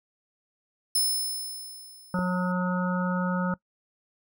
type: tone with exponential decay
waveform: 15% pulse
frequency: 5240 Hz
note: E8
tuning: 11 cents flat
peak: -15 dBFS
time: 0.95-2.52 s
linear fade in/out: 5 ms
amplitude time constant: 340 ms
type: harmonic tone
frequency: 181.2 Hz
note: F#3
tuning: 36 cents flat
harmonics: 1 / 3 / 5 / 7 / 8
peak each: -25 / -33 / -35 / -34 / -36 dBFS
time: 2.14-3.54 s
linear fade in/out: 2 ms
type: click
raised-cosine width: 2 ms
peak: -22 dBFS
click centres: 2.19 s
effects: noise-tail reverb RT60 0.1 s tail -22 dB re dry